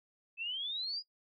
sine exponential sweep, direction up, 2590 to 4978 Hz, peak -35 dBFS, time 0.37-1.03 s, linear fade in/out 50 ms, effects noise-tail reverb RT60 0.1 s tail -19 dB re dry

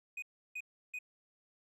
triangle tone bursts, 2492 Hz, D#7, 2 cents sharp, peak -37 dBFS, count 3, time 0.17-0.989 s, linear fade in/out 5 ms, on 53 ms, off 330 ms, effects none

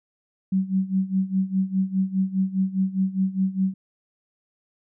sine tone with tremolo, 190.2 Hz, F#3, 48 cents sharp, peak -17 dBFS, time 0.52-3.74 s, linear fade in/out 5 ms, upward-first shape sine, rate 4.9 Hz, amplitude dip 85%, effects none

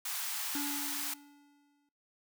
white high-pass noise, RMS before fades -37 dBFS, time 0.05-1.14 s, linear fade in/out 5 ms, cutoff 740 Hz, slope 48 dB/octave
square tone with exponential decay, 287.6 Hz, D4, 36 cents flat, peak -35 dBFS, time 0.55-1.89 s, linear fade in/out 2 ms, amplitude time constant 290 ms
effects noise-tail reverb RT60 0.6 s tail -23 dB re dry

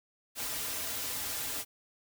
white noise with comb filter, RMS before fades -36 dBFS, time 0.35-1.65 s, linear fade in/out 50 ms, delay 5.4 ms, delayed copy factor -0.8, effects none

